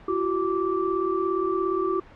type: tone cluster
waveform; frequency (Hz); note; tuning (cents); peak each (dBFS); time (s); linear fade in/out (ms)
sine; 342.7 / 379.9 / 1167; F4 / F#4 / D6; -33 / +46 / -11; -27 / -25 / -28; 0.08-2; 5
effects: pink hiss -48 dBFS RMS until 2.15 s + low-pass 2000 Hz 12 dB/octave